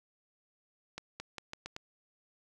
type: accelerating click train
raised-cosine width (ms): 0.2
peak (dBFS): -23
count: 6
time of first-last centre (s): 0.98-1.764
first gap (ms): 220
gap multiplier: 0.83
effects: none